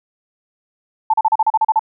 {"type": "tone bursts", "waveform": "sine", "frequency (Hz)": 879, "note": "A5", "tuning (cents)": -2, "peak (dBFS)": -10, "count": 10, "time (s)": [1.1, 1.794], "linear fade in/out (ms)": 5, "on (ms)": 37, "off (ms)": 36, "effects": []}